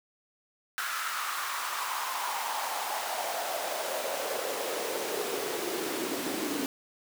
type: noise with high-pass filter sweep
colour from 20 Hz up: pink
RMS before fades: -33 dBFS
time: 0.78-6.66 s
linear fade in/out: 0 ms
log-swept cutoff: 1400 to 280 Hz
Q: 3.9
effects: none